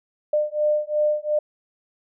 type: beating tone pair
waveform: sine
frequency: 600 / 602.8 Hz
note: D5 / D5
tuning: +37 / +45 cents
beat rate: 2.8 Hz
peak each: -22 dBFS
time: 0.33-1.39 s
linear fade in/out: 5 ms
effects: none